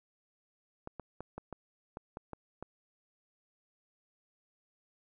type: clicks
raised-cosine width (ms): 1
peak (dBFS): -27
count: 9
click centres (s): 0.874 / 0.997 / 1.206 / 1.38 / 1.527 / 1.971 / 2.171 / 2.333 / 2.626
effects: none